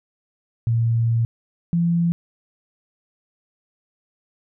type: tone pair in turn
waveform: sine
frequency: 115.5 / 170.23 Hz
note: A#2 / F3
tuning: -16 / -44 cents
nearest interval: perfect fifth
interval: 672 cents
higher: second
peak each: -16 dBFS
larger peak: neither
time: 0.67-1.25 / 1.73-2.12 s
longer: first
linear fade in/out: 0 ms
effects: none